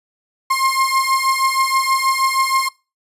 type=beating tone pair; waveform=35% pulse; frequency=1061 / 1067.3 Hz; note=C6 / C6; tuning=+24 / +34 cents; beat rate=6.3 Hz; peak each=-16 dBFS; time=0.5-2.69 s; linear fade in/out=10 ms; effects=noise-tail reverb RT60 0.3 s tail -24 dB re dry + resampled to 32000 Hz